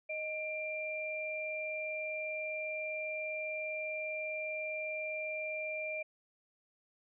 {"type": "tone pair together", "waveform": "sine", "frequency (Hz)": [622.3, 2375], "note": ["D#5", "D7"], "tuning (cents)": [0, 19], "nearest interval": "octave + major seventh", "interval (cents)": 2319, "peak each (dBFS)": [-39, -38], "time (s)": [0.09, 6.03], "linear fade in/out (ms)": 10, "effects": []}